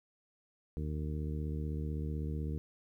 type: harmonic tone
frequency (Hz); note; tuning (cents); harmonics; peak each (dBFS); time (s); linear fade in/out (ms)
75.9; D#2; -42; 1 / 2 / 3 / 4 / 5 / 6; -36 / -39 / -45 / -46 / -50 / -49; 0.77-2.58; 0
effects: 12-bit